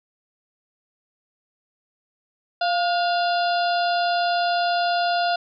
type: harmonic tone with a mistuned harmonic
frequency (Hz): 695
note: F5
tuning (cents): -9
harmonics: 1 / 2 / 4 / 5 / 6 / 7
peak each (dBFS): -20 / -27 / -33 / -34 / -33 / -34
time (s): 2.61-5.36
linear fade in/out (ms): 5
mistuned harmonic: 2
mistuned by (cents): +56
effects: none